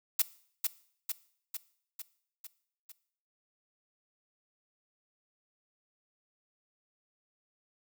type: noise with echo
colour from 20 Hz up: blue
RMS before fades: -25 dBFS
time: 0.19-0.22 s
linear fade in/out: 5 ms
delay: 450 ms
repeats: 6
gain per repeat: -4 dB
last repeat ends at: 2.92 s
effects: noise-tail reverb RT60 0.6 s tail -19 dB re dry